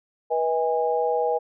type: tone cluster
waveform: sine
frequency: 487 / 637 / 818 Hz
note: B4 / D#5 / G#5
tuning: -24 / +41 / -26 cents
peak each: -23 / -27 / -25 dBFS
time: 0.3-1.39 s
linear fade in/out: 20 ms
effects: none